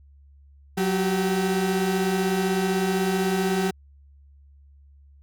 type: tone pair together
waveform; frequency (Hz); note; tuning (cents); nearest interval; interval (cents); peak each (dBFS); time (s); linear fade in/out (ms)
35% pulse; 184.9 / 385.7; F#3 / G4; -1 / -28; octave + minor second; 1273; -22 / -23; 0.77-3.71; 10
effects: added 70 Hz sine -49 dBFS peak until 5.22 s